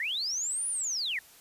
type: linear two-way sweep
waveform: sine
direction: up then down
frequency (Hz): 1760 to 9850 to 1760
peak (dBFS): -29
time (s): 0-1.19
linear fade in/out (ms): 2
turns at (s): 0.68
effects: white hiss -55 dBFS RMS until 1.4 s + resampled to 32000 Hz